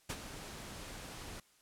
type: noise with ADSR envelope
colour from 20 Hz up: pink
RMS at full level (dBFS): -37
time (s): 0.09-1.4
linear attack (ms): 10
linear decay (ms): 53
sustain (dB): -10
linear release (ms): 4
effects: white hiss -68 dBFS RMS until 1.61 s + low-pass 11000 Hz 12 dB/octave